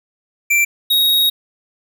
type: tone pair in turn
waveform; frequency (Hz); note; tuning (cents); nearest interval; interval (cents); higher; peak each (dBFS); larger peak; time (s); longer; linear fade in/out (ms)
square; 2349 / 3775; D7 / A#7; 0 / +21; minor sixth; 821; second; -12; neither; 0.5-0.65 / 0.9-1.3; second; 10
effects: none